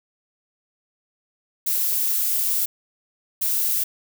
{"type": "noise bursts at uneven times", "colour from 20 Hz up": "violet", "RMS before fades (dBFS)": -22, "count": 2, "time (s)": [[1.66, 2.66], [3.41, 3.84]], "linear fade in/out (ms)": 10, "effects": []}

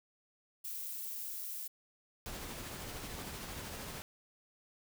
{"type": "noise", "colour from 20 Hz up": "violet", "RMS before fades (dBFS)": -42, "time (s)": [0.64, 1.68], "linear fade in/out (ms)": 10}
{"type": "noise with tremolo", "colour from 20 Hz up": "pink", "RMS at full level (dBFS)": -43, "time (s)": [2.26, 4.02], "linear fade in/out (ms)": 0, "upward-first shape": "triangle", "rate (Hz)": 13, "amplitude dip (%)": 30}
{"effects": []}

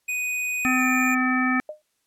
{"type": "tone with pitch glide", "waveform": "square", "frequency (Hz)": [2489, 2413], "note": ["D#7", "D7"], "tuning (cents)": [0, 46], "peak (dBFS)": -25, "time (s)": [0.08, 1.15], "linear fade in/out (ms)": 10, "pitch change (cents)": -54, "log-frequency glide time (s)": [0.76, 0.84]}
{"type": "harmonic tone", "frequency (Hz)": 255.5, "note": "C4", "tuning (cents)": -41, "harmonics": [1, 3, 5, 7, 9], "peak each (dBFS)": [-22, -31, -27, -26, -28], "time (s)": [0.65, 1.6], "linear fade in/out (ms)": 0}
{"type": "tone with exponential decay", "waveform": "sine", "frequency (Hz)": 610, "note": "D#5", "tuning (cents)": -34, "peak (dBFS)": -27, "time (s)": [1.69, 1.82], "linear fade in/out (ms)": 2, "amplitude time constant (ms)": 27}
{"effects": ["white hiss -72 dBFS RMS until 2.06 s", "low-pass 12000 Hz 12 dB/octave"]}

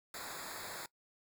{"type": "noise with comb filter", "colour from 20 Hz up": "pink", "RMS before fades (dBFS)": -45, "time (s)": [0.14, 0.86], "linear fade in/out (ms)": 2, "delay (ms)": 0.34, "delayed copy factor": -0.9, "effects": ["noise-tail reverb RT60 0.1 s tail -21 dB re dry"]}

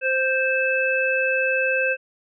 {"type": "harmonic tone", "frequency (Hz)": 523.3, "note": "C5", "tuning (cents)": 0, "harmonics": [1, 3, 5], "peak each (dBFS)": [-23, -23, -23], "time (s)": [0.01, 1.97], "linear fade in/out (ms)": 50, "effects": []}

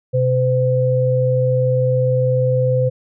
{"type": "tone pair together", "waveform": "sine", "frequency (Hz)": [127.6, 510.4], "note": ["C3", "C5"], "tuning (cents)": [-43, -43], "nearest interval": "2 octaves", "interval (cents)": 2400, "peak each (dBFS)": -16, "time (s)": [0.13, 2.9], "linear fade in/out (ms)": 20, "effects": []}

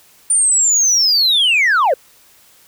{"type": "linear sweep", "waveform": "sine", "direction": "down", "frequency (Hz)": [9200, 466.2], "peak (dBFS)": -8, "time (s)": [0.3, 1.94], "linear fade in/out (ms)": 5, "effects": ["tanh soft clip ceiling -9 dBFS", "white hiss -49 dBFS RMS until 2.67 s"]}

